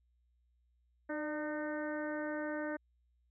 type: harmonic tone with a mistuned harmonic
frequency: 304.4 Hz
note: D#4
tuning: 38 cents flat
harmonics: 1 / 2 / 3 / 4 / 5 / 6 / 7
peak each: -39 / -40 / -48 / -51 / -45 / -47 / -60 dBFS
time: 1.09-2.77 s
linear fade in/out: 10 ms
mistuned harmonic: 2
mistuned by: -34 cents
effects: added 60 Hz sine -70 dBFS peak until 3.3 s